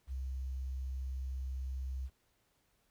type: tone with quantisation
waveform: sine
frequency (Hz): 65.41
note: C2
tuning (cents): 0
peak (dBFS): -36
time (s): 0.07-2.1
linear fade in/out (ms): 50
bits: 11
effects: pink hiss -75 dBFS RMS until 2.9 s